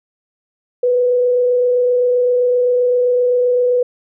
sine tone with frequency modulation, 493.9 Hz, B4, in tune, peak -11 dBFS, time 0.83-3.83 s, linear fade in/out 5 ms, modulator 27.7 Hz, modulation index 0.23, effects none

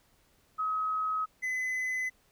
sine / triangle tone pair in turn, 1273 / 2021 Hz, D#6 / B6, +39 / +39 cents, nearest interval minor sixth, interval 800 cents, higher second, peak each -28 / -28 dBFS, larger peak neither, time 0.58-1.26 / 1.42-2.1 s, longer neither, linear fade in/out 20 ms, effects pink hiss -67 dBFS RMS until 2.31 s

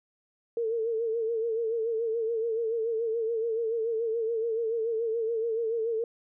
sine tone with vibrato, 453.9 Hz, A#4, 46 cents flat, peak -26 dBFS, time 0.57-6.04 s, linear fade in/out 2 ms, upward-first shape sine, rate 7 Hz, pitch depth 62 cents each way, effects none

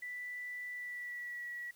sine tone with pitch glide, 1975.5 to 1932.6 Hz, B6 to B6, 0 to -38 cents, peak -40 dBFS, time 0.02-1.71 s, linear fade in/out 5 ms, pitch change -38 cents, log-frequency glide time 0.7-1.47 s, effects white hiss -65 dBFS RMS until 1.75 s

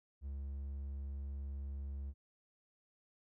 triangle tone, 69.3 Hz, C#2, in tune, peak -38 dBFS, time 0.21-2.14 s, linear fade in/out 50 ms, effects none

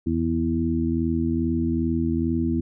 harmonic tone with a mistuned harmonic, 82.41 Hz, E2, in tune, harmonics 1 / 2 / 3 / 4, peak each -27 / -29 / -24 / -26 dBFS, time 0.06-2.61 s, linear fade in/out 10 ms, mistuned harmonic 1, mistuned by +20 cents, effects none

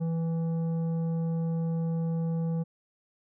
sine tone with tanh clipping, 164.81 Hz, E3, in tune, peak -28 dBFS, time 0-2.64 s, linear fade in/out 20 ms, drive 9 dB, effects none

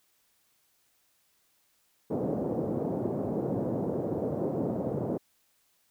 white band-pass noise, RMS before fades -31 dBFS, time 2.1-5.18 s, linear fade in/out 10 ms, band 110 to 540 Hz, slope 24 dB/octave, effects white hiss -70 dBFS RMS until 5.9 s

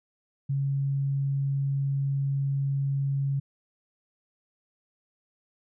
sine tone, 138.3 Hz, C#3, 4 cents flat, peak -24 dBFS, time 0.49-3.4 s, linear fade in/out 10 ms, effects none

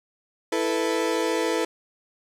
35% pulse chord, E suspended fourth, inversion none, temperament equal, 329.6 / 440 / 493.9 Hz, E4 / A4 / B4, 0 / 0 / 0 cents, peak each -25 dBFS, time 0.52-1.65 s, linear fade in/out 5 ms, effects low-pass 10000 Hz 12 dB/octave + 9-bit

